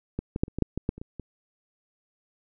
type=clicks; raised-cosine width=3 ms; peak=-16 / -16 / -9 / -28 / -17 / -8 / -16 / -12 / -29 / -24 / -23 dBFS; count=11; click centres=0.19 / 0.361 / 0.435 / 0.481 / 0.586 / 0.623 / 0.776 / 0.891 / 0.98 / 1.015 / 1.197 s; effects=none